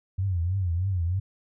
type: tone with vibrato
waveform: sine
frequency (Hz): 90.6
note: F#2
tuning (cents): -36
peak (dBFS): -23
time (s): 0.18-1.2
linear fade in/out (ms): 10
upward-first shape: triangle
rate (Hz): 3.2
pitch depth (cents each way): 170
effects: none